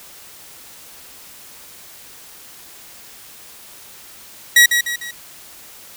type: tone with echo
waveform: sawtooth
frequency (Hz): 1915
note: A#6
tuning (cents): +46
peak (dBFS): -3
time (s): 4.56-4.66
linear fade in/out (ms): 5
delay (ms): 150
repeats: 3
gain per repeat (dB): -7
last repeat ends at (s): 5.11
effects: white hiss -41 dBFS RMS until 5.96 s